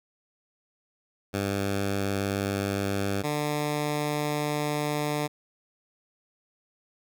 10% pulse tone pair in turn, 99.2 / 148.63 Hz, G2 / D3, +21 / +21 cents, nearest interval perfect fifth, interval 700 cents, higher second, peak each -18 dBFS, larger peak neither, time 1.33-3.23 / 3.23-5.28 s, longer second, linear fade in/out 20 ms, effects none

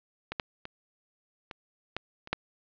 clicks, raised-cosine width 0.3 ms, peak -18 / -13 / -23 / -24 / -16 / -28 / -11 dBFS, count 7, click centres 0.32 / 0.398 / 0.654 / 1.512 / 1.966 / 2.274 / 2.33 s, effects resampled to 11025 Hz + 8-bit

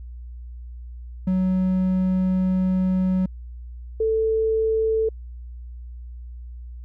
triangle / sine tone pair in turn, 186 / 442.4 Hz, F#3 / A4, +9 / +9 cents, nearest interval octave + minor third, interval 1500 cents, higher second, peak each -16 / -18 dBFS, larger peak first, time 1.27-3.26 / 4-5.09 s, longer first, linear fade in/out 5 ms, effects added 60 Hz sine -34 dBFS peak until 6.84 s

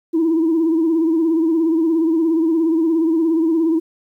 sine tone with vibrato, 325.7 Hz, E4, 21 cents flat, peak -12 dBFS, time 0.13-3.8 s, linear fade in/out 20 ms, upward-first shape sine, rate 17 Hz, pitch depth 66 cents each way, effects tanh soft clip ceiling -10 dBFS + 9-bit

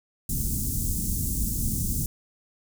pink band-stop noise, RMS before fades -27 dBFS, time 0.29-2.06 s, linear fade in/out 2 ms, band 240 to 7200 Hz, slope 24 dB/octave, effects none

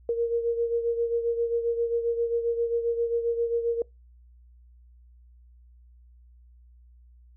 sine beating tone pair, 466.2 / 473.7 Hz, A#4 / A#4, 0 / +28 cents, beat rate 7.5 Hz, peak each -24 / -31 dBFS, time 0.09-3.82 s, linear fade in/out 2 ms, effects noise-tail reverb RT60 0.2 s tail -25 dB re dry + added 60 Hz sine -51 dBFS peak until 7.36 s

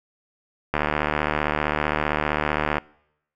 click train, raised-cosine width 0.5 ms, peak -6 dBFS, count 155, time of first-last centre 0.74-2.782 s, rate 75.4 Hz, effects noise-tail reverb RT60 0.8 s tail -24 dB re dry

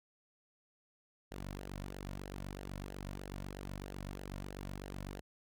sawtooth tone with flanger, 48.03 Hz, G1, 35 cents flat, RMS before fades -45 dBFS, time 1.31-5.21 s, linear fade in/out 10 ms, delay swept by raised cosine 0.83 to 2.53 ms, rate 3.1 Hz, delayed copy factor -0.6, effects none

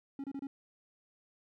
triangle tone bursts, 275.2 Hz, C#4, 12 cents flat, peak -35 dBFS, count 4, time 0.19-0.47 s, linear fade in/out 2 ms, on 49 ms, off 28 ms, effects none

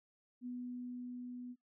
sine tone with level ramp, 246.9 Hz, B3, in tune, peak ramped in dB -40 to -44 dBFS, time 0.41-1.56 s, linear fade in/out 50 ms, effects noise-tail reverb RT60 0.2 s tail -24 dB re dry

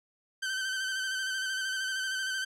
sawtooth tone with vibrato, 1541 Hz, G6, 30 cents flat, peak -27 dBFS, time 0.42-2.45 s, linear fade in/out 10 ms, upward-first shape square, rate 13 Hz, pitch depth 27 cents each way, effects low-pass 9000 Hz 12 dB/octave

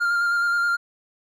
triangle tone with vibrato, 1400 Hz, F6, 4 cents sharp, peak -17 dBFS, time 0-0.77 s, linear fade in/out 20 ms, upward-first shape square, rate 9.5 Hz, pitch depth 13 cents each way, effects none

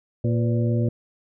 harmonic tone with a mistuned harmonic, 116.54 Hz, A#2, in tune, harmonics 1 / 2 / 3 / 4 / 5, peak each -20 / -26 / -30 / -32 / -34 dBFS, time 0.24-0.89 s, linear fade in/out 5 ms, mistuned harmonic 4, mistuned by +110 cents, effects none

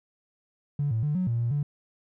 triangle tone with pitch steps, 144 / 111.7 / 148.6 / 183.7 / 117 / 117.9 / 145 Hz, D3 / A2 / D3 / F#3 / A#2 / A#2 / D3, -34 / +27 / +21 / -12 / +7 / +20 / -22 cents, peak -20 dBFS, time 0.79-1.63 s, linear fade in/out 5 ms, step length 120 ms, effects tanh soft clip ceiling -21 dBFS

